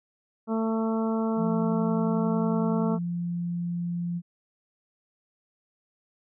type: harmonic tone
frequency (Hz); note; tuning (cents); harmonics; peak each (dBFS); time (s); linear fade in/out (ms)
223.1; A3; +24; 1 / 2 / 3 / 4 / 5 / 6; -25 / -31 / -35 / -37 / -39 / -41; 0.47-2.99; 50
type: tone with pitch glide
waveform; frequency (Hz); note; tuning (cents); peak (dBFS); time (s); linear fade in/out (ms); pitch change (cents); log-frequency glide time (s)
sine; 171.8 to 173.09; F3 to F3; -28 to -15; -27; 1.36-4.22; 50; +13; 1.91-2.98
effects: none